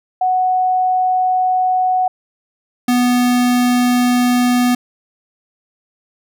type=tone pair in turn; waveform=sine / square; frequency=740 / 246.2 Hz; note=F#5 / B3; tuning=0 / -5 cents; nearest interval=octave + perfect fifth; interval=1905 cents; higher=first; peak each=-12 dBFS; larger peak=neither; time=0.21-2.08 / 2.88-4.75 s; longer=neither; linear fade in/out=5 ms; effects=none